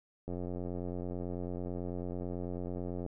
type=click train; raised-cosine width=2 ms; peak=-26 dBFS; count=249; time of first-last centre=0.28-3.063 s; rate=89.1 Hz; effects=none